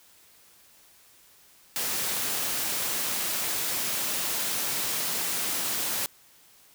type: high-pass noise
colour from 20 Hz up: white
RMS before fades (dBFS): -29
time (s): 1.76-6.06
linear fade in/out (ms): 0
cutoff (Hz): 110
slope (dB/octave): 12
effects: white hiss -57 dBFS RMS until 6.74 s